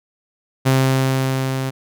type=tone with level ramp; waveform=sawtooth; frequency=132.4 Hz; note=C3; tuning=21 cents sharp; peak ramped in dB=-8 to -17 dBFS; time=0.65-1.71 s; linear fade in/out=20 ms; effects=none